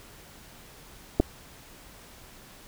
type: clicks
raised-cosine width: 2 ms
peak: -7 / -9 dBFS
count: 2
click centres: 1.199 / 1.202 s
effects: pink hiss -50 dBFS RMS until 2.67 s